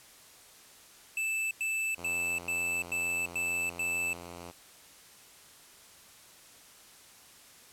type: tone bursts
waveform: square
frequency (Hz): 2637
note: E7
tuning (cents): 0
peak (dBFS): -30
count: 7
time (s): 1.17-4.132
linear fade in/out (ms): 2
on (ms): 340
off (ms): 97
type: tone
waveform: 5% pulse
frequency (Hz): 86.6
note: F2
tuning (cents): -14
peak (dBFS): -32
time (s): 1.97-4.52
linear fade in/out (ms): 20
effects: white hiss -55 dBFS RMS until 7.72 s + low-pass 12000 Hz 12 dB/octave